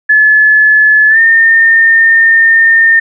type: tone with pitch glide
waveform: sine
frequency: 1720 to 1818.1 Hz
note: A6 to A#6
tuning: -40 to -44 cents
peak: -3 dBFS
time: 0.09-3 s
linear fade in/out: 10 ms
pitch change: +96 cents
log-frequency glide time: 1.09-1.19 s
effects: none